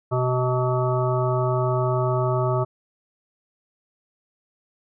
harmonic tone with a mistuned harmonic, 126.4 Hz, B2, 41 cents sharp, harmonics 1 / 3 / 5 / 7 / 9 / 10, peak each -22 / -26 / -26 / -31 / -30 / -33 dBFS, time 0.11-2.65 s, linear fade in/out 20 ms, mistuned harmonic 10, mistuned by +24 cents, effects none

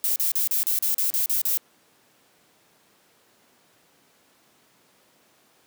violet noise bursts, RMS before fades -23 dBFS, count 10, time 0.04-1.573 s, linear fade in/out 0 ms, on 120 ms, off 37 ms, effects pink hiss -60 dBFS RMS until 5.66 s + high-pass 200 Hz 12 dB/octave

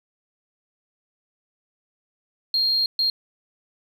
sine tone bursts at uneven times, 4222 Hz, C8, 15 cents sharp, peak -17 dBFS, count 2, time 2.54-2.86 / 2.99-3.1 s, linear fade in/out 2 ms, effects tanh soft clip ceiling -14 dBFS

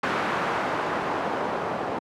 white noise with low-pass filter sweep, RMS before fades -27 dBFS, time 0.03-1.99 s, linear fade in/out 5 ms, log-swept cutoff 1400 to 790 Hz, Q 1.1, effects high-pass 150 Hz 12 dB/octave

